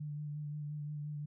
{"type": "tone with vibrato", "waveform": "sine", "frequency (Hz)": 148.5, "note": "D3", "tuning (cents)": 20, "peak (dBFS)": -38, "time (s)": [0, 1.26], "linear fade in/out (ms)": 10, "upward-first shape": "sine", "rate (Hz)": 5.7, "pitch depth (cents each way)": 23, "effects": []}